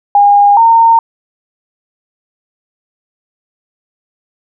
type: tone pair in turn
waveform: sine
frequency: 813 / 915.2 Hz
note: G#5 / A#5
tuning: -37 / -32 cents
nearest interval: major second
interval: 205 cents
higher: second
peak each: -3 dBFS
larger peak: neither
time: 0.15-0.57 / 0.57-0.99 s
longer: neither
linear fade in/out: 2 ms
effects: none